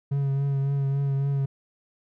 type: tone with vibrato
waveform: triangle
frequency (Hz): 138.59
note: C#3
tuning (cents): 0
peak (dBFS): -20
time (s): 0.11-1.46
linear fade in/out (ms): 10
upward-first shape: triangle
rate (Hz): 3.6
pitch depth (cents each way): 29
effects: none